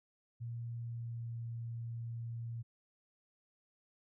sine tone with pitch glide, 117.5 to 116.35 Hz, A#2 to A#2, +14 to -3 cents, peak -39 dBFS, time 0.4-2.63 s, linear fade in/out 20 ms, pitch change -17 cents, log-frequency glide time 0.77-1.39 s, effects none

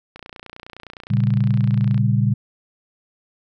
click train, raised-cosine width 0.3 ms, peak -21 dBFS, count 55, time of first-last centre 0.16-1.978 s, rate 29.7 Hz
sine chord, G diminished, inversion first, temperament equal with one note detuned, 116.54 / 138.59 / 196.68 Hz, Bb2 / Db3 / G3, 0 / 0 / +6 cents, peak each -17 / -20 / -21 dBFS, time 1.1-2.34 s, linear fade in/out 10 ms
effects none

